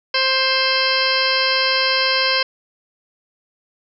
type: harmonic tone with a mistuned harmonic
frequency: 526 Hz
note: C5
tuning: 9 cents sharp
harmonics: 1 / 2 / 3 / 4 / 5 / 6 / 8 / 9 / 10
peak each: -24 / -24 / -24 / -24 / -24 / -24 / -24 / -24 / -24 dBFS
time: 0.14-2.43 s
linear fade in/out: 5 ms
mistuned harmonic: 8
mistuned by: -23 cents
effects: none